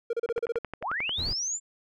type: tone bursts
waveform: triangle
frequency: 467.1 Hz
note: A#4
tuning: 3 cents sharp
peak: -23 dBFS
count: 8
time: 0.1-0.587 s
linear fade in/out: 5 ms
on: 32 ms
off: 33 ms
type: click train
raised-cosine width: 0.5 ms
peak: -20 dBFS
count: 10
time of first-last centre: 0.29-1.094 s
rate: 11.2 Hz
type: linear sweep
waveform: sine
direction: up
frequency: 415.3 to 7400 Hz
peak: -28 dBFS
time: 0.81-1.6 s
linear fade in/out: 50 ms
type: noise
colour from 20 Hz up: brown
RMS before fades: -35 dBFS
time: 1.17-1.34 s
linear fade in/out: 20 ms
effects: none